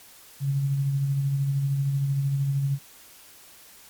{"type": "tone with tremolo", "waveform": "sine", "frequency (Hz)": 138.59, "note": "C#3", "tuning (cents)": 0, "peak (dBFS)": -20, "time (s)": [0.4, 2.79], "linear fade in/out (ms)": 50, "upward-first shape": "sine", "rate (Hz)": 13, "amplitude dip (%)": 35, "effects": ["white hiss -50 dBFS RMS until 3.89 s", "MP3 96 kbps"]}